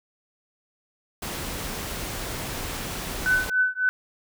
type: noise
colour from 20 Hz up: pink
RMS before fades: -32 dBFS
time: 1.22-3.5 s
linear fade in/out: 5 ms
type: tone with tremolo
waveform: sine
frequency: 1506 Hz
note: F#6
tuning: 30 cents sharp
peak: -16 dBFS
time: 3.26-3.89 s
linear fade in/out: 0 ms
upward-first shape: triangle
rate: 3.6 Hz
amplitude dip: 100%
effects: none